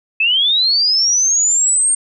sine linear sweep, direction up, 2551 to 8700 Hz, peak -11 dBFS, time 0.2-1.95 s, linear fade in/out 5 ms, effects none

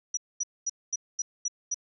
sine tone bursts, 5850 Hz, F#8, 21 cents flat, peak -26 dBFS, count 7, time 0.14-1.744 s, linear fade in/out 5 ms, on 32 ms, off 230 ms, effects none

